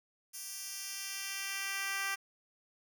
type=tone with high-pass filter sweep; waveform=10% pulse; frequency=392.2 Hz; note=G4; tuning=1 cent sharp; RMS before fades=-39 dBFS; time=0.33-2.16 s; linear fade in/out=20 ms; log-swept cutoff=7300 to 1400 Hz; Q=0.91; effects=10-bit